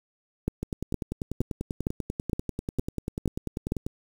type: two click trains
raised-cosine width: 3 ms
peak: -12 / -17 dBFS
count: 8 / 34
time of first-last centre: 0.48-3.721 / 0.63-3.865 s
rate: 2.16 / 10.2 Hz
effects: 7-bit